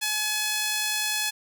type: tone with high-pass filter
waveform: sawtooth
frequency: 850 Hz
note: G#5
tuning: 40 cents sharp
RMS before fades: -27 dBFS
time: 0.01-1.31 s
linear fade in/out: 20 ms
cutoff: 2400 Hz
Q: 0.68
effects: none